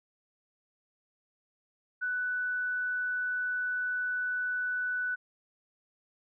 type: tone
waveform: sine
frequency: 1489 Hz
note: F#6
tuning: 11 cents sharp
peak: -29 dBFS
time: 2.01-5.16 s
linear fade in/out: 20 ms
effects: none